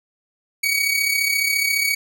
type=tone with amplitude modulation; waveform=sawtooth; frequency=2254 Hz; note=C#7; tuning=28 cents sharp; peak=-12 dBFS; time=0.63-1.95 s; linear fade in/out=10 ms; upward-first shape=sine; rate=34.5 Hz; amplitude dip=55%; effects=none